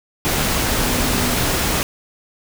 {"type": "tone in noise", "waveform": "sine", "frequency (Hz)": 246.9, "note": "B3", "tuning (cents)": 0, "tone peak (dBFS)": -24, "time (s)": [0.82, 1.35], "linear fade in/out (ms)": 0, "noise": "pink", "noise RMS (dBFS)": -19, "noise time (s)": [0.25, 1.83], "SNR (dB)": -8, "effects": []}